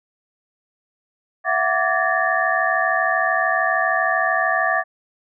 sine tone cluster, 667 / 740 / 1161 / 1707 / 1814 Hz, E5 / F#5 / D6 / G#6 / A#6, +20 / 0 / -20 / +47 / -48 cents, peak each -23 dBFS, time 1.44-4.84 s, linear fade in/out 50 ms, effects none

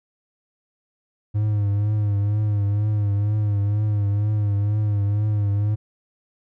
triangle tone with vibrato, 103.6 Hz, G#2, 4 cents flat, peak -16 dBFS, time 1.34-5.76 s, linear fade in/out 20 ms, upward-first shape triangle, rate 2.1 Hz, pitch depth 60 cents each way, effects none

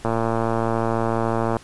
click train, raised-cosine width 1 ms, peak -8 dBFS, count 174, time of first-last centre 0.05-1.568 s, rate 114 Hz, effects pink hiss -46 dBFS RMS until 1.63 s + resampled to 24000 Hz

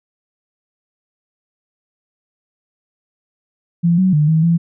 sine tone with pitch steps, 170.6 / 187 / 149.9 / 159.4 / 168.3 Hz, F3 / F#3 / D3 / D#3 / E3, -40 / +19 / +36 / +42 / +36 cents, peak -10 dBFS, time 3.83-4.58 s, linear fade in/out 20 ms, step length 150 ms, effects none

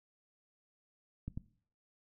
clicks, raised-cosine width 5 ms, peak -27 dBFS, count 2, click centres 1.28 / 1.375 s, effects noise-tail reverb RT60 0.5 s tail -18 dB re dry

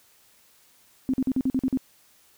sine tone bursts, 261.6 Hz, C4, in tune, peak -20 dBFS, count 8, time 1.09-1.773 s, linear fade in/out 0 ms, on 46 ms, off 45 ms, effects white hiss -59 dBFS RMS until 2.37 s

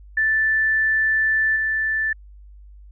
sine tone with level steps, 1760 Hz, A6, in tune, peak -16 / -19 dBFS, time 0.17-2.13 s, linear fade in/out 5 ms, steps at 1.56 s, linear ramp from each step 2 ms, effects added 50 Hz sine -41 dBFS peak until 2.91 s

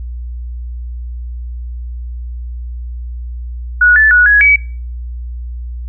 sine tone with pitch steps, 1462 / 1746 / 1464 / 1672 / 2277 Hz, F#6 / A6 / F#6 / G#6 / C#7, -21 / -14 / -19 / +11 / +46 cents, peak -5 dBFS, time 3.81-4.56 s, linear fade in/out 5 ms, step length 150 ms, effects noise-tail reverb RT60 0.4 s tail -20 dB re dry + added 60 Hz sine -21 dBFS peak until 5.88 s

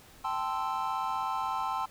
triangle chord, A minor seventh, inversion third, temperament equal with one note detuned, 784 / 880 / 1040.5 / 1318.5 Hz, G5 / A5 / C6 / E6, 0 / 0 / -10 / 0 cents, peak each -34 / -33 / -32 / -35 dBFS, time 0.24-1.86 s, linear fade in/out 10 ms, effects pink hiss -55 dBFS RMS until 1.9 s

